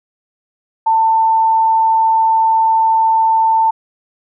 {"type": "tone", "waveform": "sine", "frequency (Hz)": 893, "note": "A5", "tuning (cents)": 25, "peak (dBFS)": -9, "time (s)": [0.86, 3.71], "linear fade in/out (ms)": 10, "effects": []}